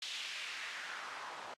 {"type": "noise with band-pass filter sweep", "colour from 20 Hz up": "white", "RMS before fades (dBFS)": -44, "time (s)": [0.02, 1.54], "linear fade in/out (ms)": 2, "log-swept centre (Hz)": [3500, 860], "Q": 1.9, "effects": ["low-pass 7000 Hz 12 dB/octave", "AAC 64 kbps"]}